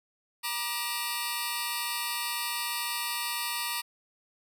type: tone cluster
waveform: 15% pulse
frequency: 954 / 1191 / 2641 / 4429 Hz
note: A#5 / D6 / E7 / C#8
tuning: +40 / +24 / +3 / -2 cents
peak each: -28 / -31 / -32 / -29 dBFS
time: 0.43-3.82 s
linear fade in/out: 20 ms
effects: none